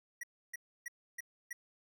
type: tone bursts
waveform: square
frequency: 1922 Hz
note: B6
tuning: 48 cents flat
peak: -40 dBFS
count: 5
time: 0.21-1.53 s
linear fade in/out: 5 ms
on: 24 ms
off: 300 ms
effects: none

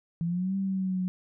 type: linear two-way sweep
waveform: sine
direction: up then down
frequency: 164.81 to 195.3 to 182.3 Hz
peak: -26 dBFS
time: 0.21-1.08 s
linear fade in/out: 0 ms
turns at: 0.56 s
effects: none

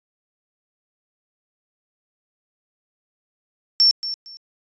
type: tone with echo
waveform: sine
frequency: 5430 Hz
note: F8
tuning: 50 cents flat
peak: -11 dBFS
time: 3.8-3.91 s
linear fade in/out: 0 ms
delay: 230 ms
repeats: 2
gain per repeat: -13 dB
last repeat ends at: 4.37 s
effects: resampled to 16000 Hz

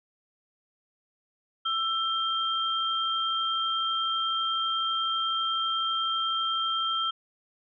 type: tone pair together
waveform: sine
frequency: 1330 / 3178 Hz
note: E6 / G7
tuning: +15 / +23 cents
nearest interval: octave + minor third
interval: 1508 cents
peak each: -28 dBFS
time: 1.65-7.11 s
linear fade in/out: 10 ms
effects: none

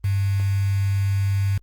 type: tone with quantisation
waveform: sine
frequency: 98.5 Hz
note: G2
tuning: 9 cents sharp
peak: -18 dBFS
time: 0.04-1.58 s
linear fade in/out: 5 ms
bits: 6
effects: added 50 Hz sine -52 dBFS peak until 1.62 s + Opus 32 kbps

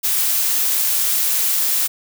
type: noise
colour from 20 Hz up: blue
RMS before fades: -18 dBFS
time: 0.03-1.88 s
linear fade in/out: 20 ms
effects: none

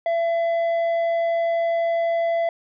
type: tone with tanh clipping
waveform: sine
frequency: 672 Hz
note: E5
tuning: 33 cents sharp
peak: -20 dBFS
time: 0.06-2.49 s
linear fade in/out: 2 ms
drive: 6 dB
effects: none

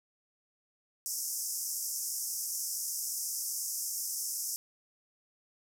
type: band-pass noise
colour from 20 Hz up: pink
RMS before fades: -36 dBFS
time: 1.06-4.56 s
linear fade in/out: 0 ms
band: 5200 to 15000 Hz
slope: 96 dB/octave
effects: none

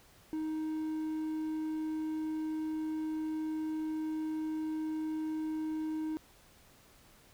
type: tone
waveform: triangle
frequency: 312.9 Hz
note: D#4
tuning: 10 cents sharp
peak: -31 dBFS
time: 0.33-6.17 s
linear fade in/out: 0 ms
effects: pink hiss -61 dBFS RMS until 7.33 s

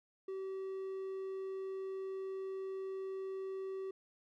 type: tone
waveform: triangle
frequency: 383.4 Hz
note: G4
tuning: 38 cents flat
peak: -37 dBFS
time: 0.28-3.91 s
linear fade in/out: 5 ms
effects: none

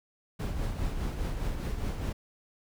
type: noise with tremolo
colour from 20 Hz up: brown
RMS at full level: -30 dBFS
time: 0.39-2.13 s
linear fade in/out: 10 ms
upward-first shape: triangle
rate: 4.9 Hz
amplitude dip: 50%
effects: none

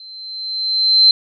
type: tone with level ramp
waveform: sine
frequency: 4100 Hz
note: C8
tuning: 36 cents flat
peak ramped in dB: -35 to -5 dBFS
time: 0-1.11 s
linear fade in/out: 2 ms
effects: none

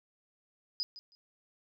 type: tone with echo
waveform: sine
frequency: 4978 Hz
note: D#8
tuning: in tune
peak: -30 dBFS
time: 0.8-0.83 s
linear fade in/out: 0 ms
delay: 160 ms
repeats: 2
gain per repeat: -15 dB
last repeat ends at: 1.15 s
effects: none

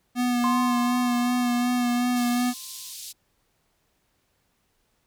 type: tone with vibrato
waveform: square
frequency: 244.2 Hz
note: B3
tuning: 19 cents flat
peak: -22 dBFS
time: 0.15-2.54 s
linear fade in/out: 50 ms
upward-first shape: sine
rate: 2.7 Hz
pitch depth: 21 cents each way
type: tone with exponential decay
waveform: sine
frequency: 1046.5 Hz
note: C6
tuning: in tune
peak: -22 dBFS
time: 0.44-2.93 s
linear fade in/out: 0 ms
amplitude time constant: 540 ms
type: band-pass noise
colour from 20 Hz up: pink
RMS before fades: -39 dBFS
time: 2.15-3.13 s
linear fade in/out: 20 ms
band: 3700 to 14000 Hz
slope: 24 dB/octave
effects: pink hiss -70 dBFS RMS until 5.06 s

